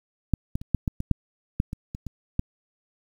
clicks, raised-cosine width 5 ms, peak -8 / -14 / -25 / -8 / -12 / -16 / -6 / -9 / -19 / -21 / -21 / -10 dBFS, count 12, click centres 0.337 / 0.555 / 0.615 / 0.747 / 0.878 / 1.004 / 1.113 / 1.601 / 1.731 / 1.949 / 2.067 / 2.394 s, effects 8-bit

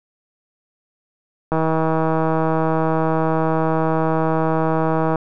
click train, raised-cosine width 1 ms, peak -6 dBFS, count 583, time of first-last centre 1.52-5.158 s, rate 160 Hz, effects none

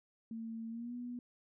sine tone with pitch glide, 226.2 to 243.8 Hz, A3 to B3, +48 to -22 cents, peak -40 dBFS, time 0.31-1.19 s, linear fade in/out 2 ms, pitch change +130 cents, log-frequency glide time 0.69-0.94 s, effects none

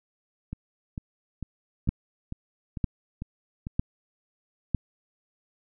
two click trains, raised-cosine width 5 ms, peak -11 / -21 dBFS, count 4 / 8, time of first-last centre 1.89-4.747 / 0.53-3.669 s, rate 1.05 / 2.23 Hz, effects none

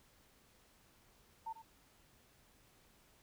sine tone with echo, 899 Hz, A5, 37 cents sharp, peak -40 dBFS, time 1.46-1.53 s, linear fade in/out 10 ms, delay 93 ms, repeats 1, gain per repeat -12 dB, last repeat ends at 1.623 s, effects pink hiss -68 dBFS RMS until 3.22 s

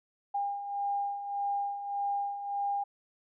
sine beating tone pair, 804 / 805.7 Hz, G5 / G5, +44 / +47 cents, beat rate 1.7 Hz, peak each -38 / -31 dBFS, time 0.34-2.84 s, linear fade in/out 10 ms, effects none

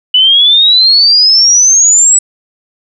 sine exponential sweep, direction up, 2960 to 7902 Hz, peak -3 dBFS, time 0.14-2.19 s, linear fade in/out 5 ms, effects none

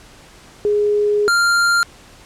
sine / square tone pair in turn, 415.3 / 1393.4 Hz, G#4 / F6, 0 / -4 cents, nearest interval octave + major sixth, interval 2096 cents, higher second, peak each -13 dBFS, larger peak neither, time 0.65-1.28 / 1.28-1.83 s, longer first, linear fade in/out 0 ms, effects pink hiss -44 dBFS RMS until 2.25 s + low-pass 9000 Hz 12 dB/octave

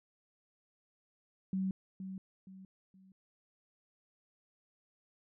sine tone with echo, 190 Hz, F#3, 46 cents sharp, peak -31 dBFS, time 1.53-1.71 s, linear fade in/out 2 ms, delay 470 ms, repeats 3, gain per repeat -9 dB, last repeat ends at 3.12 s, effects none

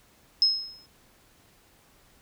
sine tone with exponential decay, 5160 Hz, E8, 38 cents flat, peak -15 dBFS, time 0.42-0.86 s, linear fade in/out 1 ms, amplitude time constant 94 ms, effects pink hiss -60 dBFS RMS until 2.21 s

